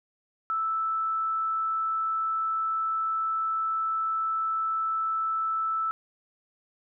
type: tone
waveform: sine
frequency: 1317 Hz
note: E6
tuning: 2 cents flat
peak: -25 dBFS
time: 0.5-5.91 s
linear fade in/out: 0 ms
effects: none